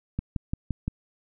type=click train; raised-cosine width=5 ms; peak=-15 dBFS; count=5; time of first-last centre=0.19-0.88 s; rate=5.8 Hz; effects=none